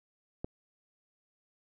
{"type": "click", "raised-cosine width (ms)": 2, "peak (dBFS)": -22, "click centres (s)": 0.445, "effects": []}